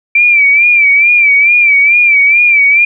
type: tone with vibrato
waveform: sine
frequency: 2337 Hz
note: D7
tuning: 9 cents flat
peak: -4 dBFS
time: 0.15-2.85 s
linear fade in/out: 5 ms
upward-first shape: sine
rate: 2.3 Hz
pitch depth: 75 cents each way
effects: none